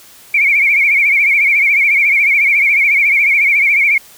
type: tone with vibrato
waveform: sine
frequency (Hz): 2263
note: C#7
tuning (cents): +35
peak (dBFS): -8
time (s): 0.34-3.98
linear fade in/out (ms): 5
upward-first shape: triangle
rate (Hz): 14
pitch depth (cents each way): 120
effects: white hiss -41 dBFS RMS until 4.17 s